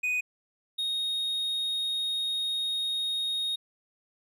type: tone pair in turn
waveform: triangle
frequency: 2489 / 3729 Hz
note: D#7 / A#7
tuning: 0 / 0 cents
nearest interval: perfect fifth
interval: 700 cents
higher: second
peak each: -24 / -26 dBFS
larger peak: first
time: 0.03-0.21 / 0.78-3.56 s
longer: second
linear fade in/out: 10 ms
effects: none